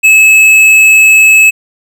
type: tone with tanh clipping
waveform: triangle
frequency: 2592 Hz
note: E7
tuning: 30 cents flat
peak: -3 dBFS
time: 0.03-1.51 s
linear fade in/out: 20 ms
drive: 15 dB
effects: none

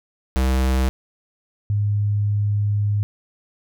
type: tone pair in turn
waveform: square / sine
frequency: 65 / 103.18 Hz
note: C2 / G#2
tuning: -11 / -11 cents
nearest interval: minor sixth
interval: 800 cents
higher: second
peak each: -17 dBFS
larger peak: neither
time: 0.36-0.89 / 1.7-3.03 s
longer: second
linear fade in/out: 0 ms
effects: none

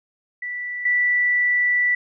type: tone pair in turn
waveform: sine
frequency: 1966 / 1966 Hz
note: B6 / B6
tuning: -8 / -8 cents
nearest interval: unison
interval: 0 cents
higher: neither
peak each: -26 / -16 dBFS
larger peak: second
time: 0.42-0.85 / 0.85-1.95 s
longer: second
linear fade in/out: 5 ms
effects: none

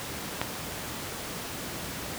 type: clicks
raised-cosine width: 0.3 ms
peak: -21 / -10 dBFS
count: 2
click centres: 0.228 / 0.415 s
effects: pink hiss -36 dBFS RMS until 2.18 s + high-pass 80 Hz 12 dB/octave

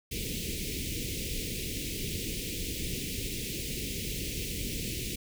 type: band-stop noise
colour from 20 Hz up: pink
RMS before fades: -35 dBFS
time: 0.11-5.16 s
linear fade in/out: 10 ms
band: 470 to 2200 Hz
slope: 48 dB/octave
effects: none

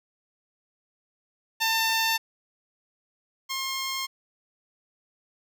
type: tone pair in turn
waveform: 10% pulse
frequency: 897 / 1069.4 Hz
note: A5 / C6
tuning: +33 / +37 cents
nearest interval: minor third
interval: 304 cents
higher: second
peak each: -14 / -20 dBFS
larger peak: first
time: 1.6-2.18 / 3.49-4.07 s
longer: neither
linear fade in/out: 20 ms
effects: none

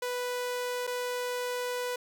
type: tone with dropouts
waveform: sawtooth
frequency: 493.9 Hz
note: B4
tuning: in tune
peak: -27 dBFS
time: 0.02-1.96 s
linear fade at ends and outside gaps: 5 ms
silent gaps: 0.869-0.874 s
effects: none

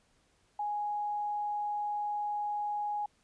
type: tone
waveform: sine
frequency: 830.6 Hz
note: G#5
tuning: in tune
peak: -31 dBFS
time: 0.59-3.06 s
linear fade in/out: 5 ms
effects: pink hiss -70 dBFS RMS until 3.23 s + resampled to 22050 Hz

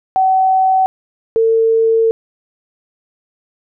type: tone pair in turn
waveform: sine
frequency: 758 / 450.7 Hz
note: F#5 / A4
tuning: +42 / +42 cents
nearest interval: major sixth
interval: 900 cents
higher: first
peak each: -9 dBFS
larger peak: neither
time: 0.16-0.86 / 1.36-2.11 s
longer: second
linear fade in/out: 0 ms
effects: none

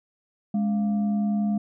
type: tone with frequency modulation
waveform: sine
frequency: 207.7 Hz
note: G#3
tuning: in tune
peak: -21 dBFS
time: 0.54-1.58 s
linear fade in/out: 5 ms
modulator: 486 Hz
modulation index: 0.34
effects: none

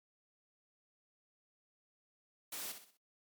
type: noise with echo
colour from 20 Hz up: white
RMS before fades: -43 dBFS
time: 2.52-2.72 s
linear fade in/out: 5 ms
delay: 63 ms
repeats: 4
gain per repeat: -8 dB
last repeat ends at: 2.972 s
effects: high-pass 200 Hz 12 dB/octave + MP3 96 kbps

